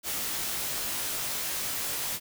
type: noise with comb filter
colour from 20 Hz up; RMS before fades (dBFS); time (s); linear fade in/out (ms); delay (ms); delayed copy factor
white; -32; 0.03-2.2; 50; 19; -0.7
effects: none